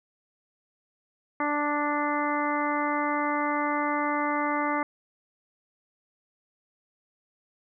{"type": "harmonic tone", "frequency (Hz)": 293.7, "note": "D4", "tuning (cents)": 0, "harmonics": [1, 2, 3, 4, 5, 6, 7], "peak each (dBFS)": [-30, -33, -30, -30, -37, -38, -34], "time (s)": [1.4, 4.83], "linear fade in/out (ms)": 2, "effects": []}